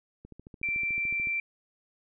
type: click train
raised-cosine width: 3 ms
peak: -33 dBFS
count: 15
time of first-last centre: 0.25-1.272 s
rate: 13.7 Hz
type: tone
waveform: sine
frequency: 2349 Hz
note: D7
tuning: in tune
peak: -27 dBFS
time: 0.63-1.4 s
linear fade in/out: 2 ms
effects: none

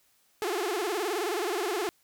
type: tone with vibrato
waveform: sawtooth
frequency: 387.9 Hz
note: G4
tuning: 18 cents flat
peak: -24 dBFS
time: 0.42-1.89 s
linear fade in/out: 0 ms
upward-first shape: sine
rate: 19 Hz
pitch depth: 220 cents each way
effects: white hiss -67 dBFS RMS until 2.03 s

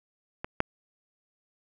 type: clicks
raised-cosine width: 0.5 ms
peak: -18 / -8 dBFS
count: 2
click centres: 0.445 / 0.604 s
effects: none

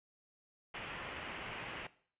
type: low-pass noise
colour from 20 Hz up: white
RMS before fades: -45 dBFS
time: 0.74-1.87 s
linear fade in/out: 5 ms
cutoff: 3000 Hz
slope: 48 dB/octave
effects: noise-tail reverb RT60 0.5 s tail -18 dB re dry + resampled to 8000 Hz

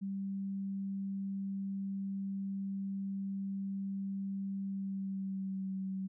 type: tone with pitch glide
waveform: sine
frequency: 195.6 to 191.02 Hz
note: G3 to G3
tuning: -4 to -45 cents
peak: -35 dBFS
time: 0.01-6.08 s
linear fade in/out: 20 ms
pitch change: -41 cents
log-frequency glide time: 4.63-5.73 s
effects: none

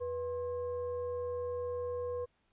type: tone with frequency modulation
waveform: sine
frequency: 490 Hz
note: B4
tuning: 14 cents flat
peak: -34 dBFS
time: 0-2.26 s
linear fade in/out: 20 ms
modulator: 574 Hz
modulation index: 0.44
effects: pink hiss -75 dBFS RMS until 2.52 s + resampled to 8000 Hz

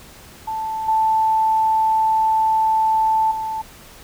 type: tone with level steps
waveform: sine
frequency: 880 Hz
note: A5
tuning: in tune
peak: -22 / -14 / -22 dBFS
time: 0.47-3.62 s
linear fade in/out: 10 ms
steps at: 0.88 / 3.31 s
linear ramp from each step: 5 ms
effects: pink hiss -43 dBFS RMS until 4.03 s

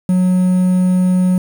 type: tone with quantisation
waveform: triangle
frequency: 183 Hz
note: F#3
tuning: 19 cents flat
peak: -8 dBFS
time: 0.09-1.38 s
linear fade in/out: 2 ms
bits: 6
effects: none

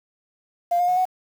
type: tone with pitch steps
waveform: sine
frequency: 697 / 711.2 / 725.8 / 740.6 Hz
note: F5 / F5 / F#5 / F#5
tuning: -4 / +31 / -34 / +1 cents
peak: -16 dBFS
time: 0.71-1.054 s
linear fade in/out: 10 ms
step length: 86 ms
effects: tanh soft clip ceiling -13 dBFS + 7-bit

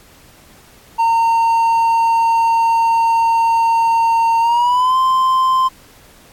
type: tone with pitch glide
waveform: triangle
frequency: 916 to 1040.1 Hz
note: A#5 to C6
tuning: -31 to -11 cents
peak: -9 dBFS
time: 0.98-5.69 s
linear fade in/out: 20 ms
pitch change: +220 cents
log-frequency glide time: 4.4-4.97 s
effects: pink hiss -46 dBFS RMS until 6.32 s + AAC 64 kbps

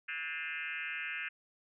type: tone with frequency modulation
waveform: sine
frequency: 2093 Hz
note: C7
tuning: in tune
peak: -36 dBFS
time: 0.08-1.29 s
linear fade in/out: 10 ms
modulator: 159 Hz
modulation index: 4
effects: none

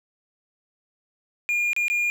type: tone with dropouts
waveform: triangle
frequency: 2419 Hz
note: D#7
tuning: 49 cents flat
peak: -19 dBFS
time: 1.49-2.1 s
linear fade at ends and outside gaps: 0 ms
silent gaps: 1.732-1.764 / 1.882-1.9 s
effects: none

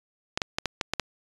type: clicks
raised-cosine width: 0.2 ms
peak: -8 dBFS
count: 7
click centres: 0.375 / 0.418 / 0.585 / 0.657 / 0.812 / 0.936 / 0.997 s
effects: resampled to 22050 Hz

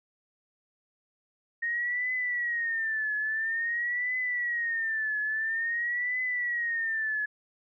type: tone with vibrato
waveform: sine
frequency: 1855 Hz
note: A#6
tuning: 9 cents flat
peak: -27 dBFS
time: 1.62-7.26 s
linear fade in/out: 10 ms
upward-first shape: triangle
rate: 0.49 Hz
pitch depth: 150 cents each way
effects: none

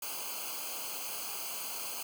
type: noise with comb filter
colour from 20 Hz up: white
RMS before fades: -39 dBFS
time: 0.02-2.03 s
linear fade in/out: 5 ms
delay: 0.54 ms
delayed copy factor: -0.95
effects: none

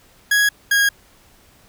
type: tone pair in turn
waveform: 40% pulse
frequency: 1663 / 1638.2 Hz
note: G#6 / G#6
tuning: +2 / -24 cents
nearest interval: unison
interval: 26 cents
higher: first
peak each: -12 dBFS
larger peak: neither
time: 0.31-0.49 / 0.71-0.89 s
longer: neither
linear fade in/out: 5 ms
effects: pink hiss -52 dBFS RMS until 1.68 s

